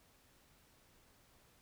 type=silence; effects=pink hiss -68 dBFS RMS until 1.61 s